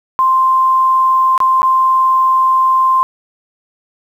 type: tone with dropouts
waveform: sine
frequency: 1046.5 Hz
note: C6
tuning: in tune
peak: -8 dBFS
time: 0.19-3.03 s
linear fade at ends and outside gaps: 0 ms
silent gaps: 1.378-1.403 / 1.619-1.63 s
effects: 7-bit